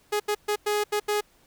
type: tone bursts at uneven times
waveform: sawtooth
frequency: 417.1 Hz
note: G#4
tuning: 7 cents sharp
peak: -19 dBFS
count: 6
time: 0.12-0.2 / 0.28-0.35 / 0.48-0.56 / 0.66-0.84 / 0.92-1 / 1.08-1.21 s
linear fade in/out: 10 ms
effects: pink hiss -61 dBFS RMS until 1.46 s